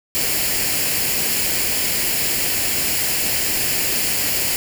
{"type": "noise with comb filter", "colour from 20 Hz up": "white", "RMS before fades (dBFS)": -20, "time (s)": [0.15, 4.56], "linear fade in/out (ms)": 0, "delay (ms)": 0.41, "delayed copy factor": 0.55, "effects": []}